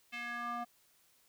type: tone with band-pass filter sweep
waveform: square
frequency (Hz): 238.7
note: A#3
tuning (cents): +41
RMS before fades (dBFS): -40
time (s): 0.12-0.65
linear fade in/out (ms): 20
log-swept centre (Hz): 2500 to 880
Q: 3.3
effects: white hiss -69 dBFS RMS until 1.28 s